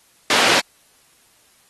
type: band-pass noise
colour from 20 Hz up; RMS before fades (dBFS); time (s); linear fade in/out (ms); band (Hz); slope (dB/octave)
white; -17; 0.3-0.6; 2; 240 to 3600; 12
effects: white hiss -56 dBFS RMS until 1.69 s + AAC 32 kbps